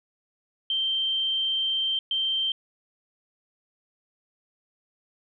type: tone bursts at uneven times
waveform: sine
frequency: 3136 Hz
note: G7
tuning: in tune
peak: -23 dBFS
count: 2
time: 0.7-1.99 / 2.11-2.52 s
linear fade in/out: 2 ms
effects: none